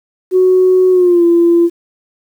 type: tone with pitch glide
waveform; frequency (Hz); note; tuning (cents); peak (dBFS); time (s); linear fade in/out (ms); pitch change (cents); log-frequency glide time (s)
sine; 370 to 341.3; F#4 to F4; 0 to -40; -5; 0.31-1.7; 50; -140; 0.91-1.24
effects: tanh soft clip ceiling -1 dBFS + 7-bit